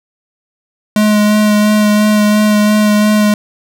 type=tone with vibrato; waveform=square; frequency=210.7 Hz; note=G#3; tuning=25 cents sharp; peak=-8 dBFS; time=0.96-3.34 s; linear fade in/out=2 ms; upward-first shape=sine; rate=2.9 Hz; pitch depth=14 cents each way; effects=none